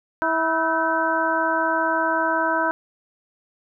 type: harmonic tone with a mistuned harmonic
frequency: 325.1 Hz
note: E4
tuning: 24 cents flat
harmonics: 1 / 2 / 3 / 4 / 5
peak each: -28 / -25 / -23 / -28 / -24 dBFS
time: 0.22-2.71 s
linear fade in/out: 0 ms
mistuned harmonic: 5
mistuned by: -95 cents
effects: none